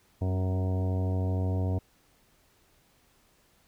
harmonic tone with a mistuned harmonic, 93.2 Hz, F#2, 13 cents sharp, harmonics 1 / 2 / 3 / 4 / 5 / 6 / 7 / 8 / 10, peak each -26 / -37 / -37 / -43 / -41 / -46 / -42 / -47 / -50 dBFS, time 0.21-1.79 s, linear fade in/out 10 ms, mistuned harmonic 3, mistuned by -26 cents, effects pink hiss -65 dBFS RMS until 3.67 s

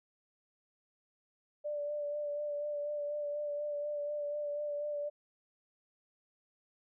sine tone with vibrato, 587.3 Hz, D5, in tune, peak -34 dBFS, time 1.64-5.1 s, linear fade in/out 20 ms, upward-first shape sine, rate 4.1 Hz, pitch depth 22 cents each way, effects none

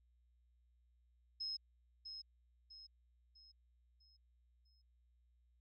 sine tone with echo, 5150 Hz, E8, 41 cents flat, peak -40 dBFS, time 1.4-1.57 s, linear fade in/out 10 ms, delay 650 ms, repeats 5, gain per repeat -7 dB, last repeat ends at 4.82 s, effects added 60 Hz sine -70 dBFS peak until 5.6 s

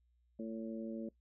harmonic tone, 112.1 Hz, A2, 33 cents sharp, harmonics 2 / 3 / 4 / 5, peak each -41 / -46 / -50 / -48 dBFS, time 0.39-1.09 s, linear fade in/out 5 ms, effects noise-tail reverb RT60 0.1 s tail -20 dB re dry + added 60 Hz sine -70 dBFS peak until 1.2 s

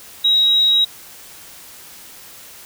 sine tone, 3824 Hz, A#7, 43 cents sharp, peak -11 dBFS, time 0.24-0.85 s, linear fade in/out 10 ms, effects white hiss -40 dBFS RMS until 2.65 s

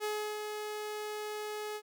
sawtooth tone with ADSR envelope, 423.1 Hz, G#4, 32 cents sharp, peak -28 dBFS, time 0-1.82 s, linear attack 42 ms, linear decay 330 ms, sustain -5 dB, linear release 62 ms, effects none

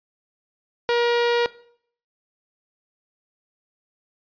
sawtooth tone, 475.5 Hz, A#4, 34 cents sharp, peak -14 dBFS, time 0.89-1.46 s, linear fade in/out 0 ms, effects noise-tail reverb RT60 0.6 s tail -19 dB re dry + resampled to 11025 Hz

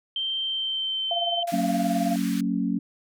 sine tone with pitch glide, 3136 to 3091 Hz, G7 to G7, 0 to -25 cents, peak -25 dBFS, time 0.16-1.43 s, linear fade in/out 2 ms, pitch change -25 cents, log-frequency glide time 0.41-1.09 s
sine tone with tremolo, 689 Hz, F5, 24 cents flat, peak -23 dBFS, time 1.11-2.16 s, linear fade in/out 2 ms, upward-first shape sine, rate 19 Hz, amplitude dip 70%
pink band-pass noise, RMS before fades -40 dBFS, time 1.47-2.41 s, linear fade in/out 5 ms, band 1400 to 16000 Hz, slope 24 dB/octave
sine chord, F# major, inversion none, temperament equal with one note detuned, 185 / 228.2 / 277.2 Hz, F#3 / A#3 / C#4, 0 / -37 / 0 cents, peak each -27 dBFS, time 1.52-2.79 s, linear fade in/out 10 ms
effects none

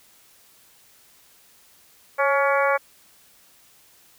harmonic tone with a mistuned harmonic, 281.5 Hz, C#4, 27 cents sharp, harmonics 2 / 3 / 4 / 5 / 6 / 7 / 8, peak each -21 / -26 / -24 / -26 / -29 / -32 / -29 dBFS, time 2.18-2.78 s, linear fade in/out 20 ms, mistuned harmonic 2, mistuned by -33 cents, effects white hiss -55 dBFS RMS until 4.18 s

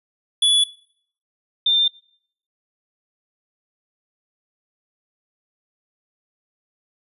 square / sine tone pair in turn, 3421 / 3594 Hz, A7 / A7, -49 / +36 cents, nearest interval minor second, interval 85 cents, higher second, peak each -14 dBFS, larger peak neither, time 0.42-0.64 / 1.66-1.88 s, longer neither, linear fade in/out 5 ms, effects noise-tail reverb RT60 0.6 s tail -20 dB re dry + resampled to 32000 Hz

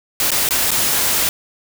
white noise with dropouts, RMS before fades -17 dBFS, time 0.2-1.29 s, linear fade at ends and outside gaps 1 ms, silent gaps 0.306-0.317 / 0.489-0.508 / 0.707-0.715 s, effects none

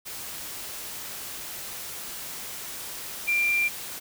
sine tone in noise, 2377 Hz, D7, 20 cents sharp, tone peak -21 dBFS, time 3.27-3.69 s, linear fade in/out 20 ms, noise white, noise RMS -37 dBFS, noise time 0.05-4 s, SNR +13 dB, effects none

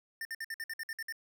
square tone bursts, 1804 Hz, A6, 43 cents sharp, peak -37 dBFS, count 10, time 0.21-1.124 s, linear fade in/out 2 ms, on 41 ms, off 56 ms, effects none

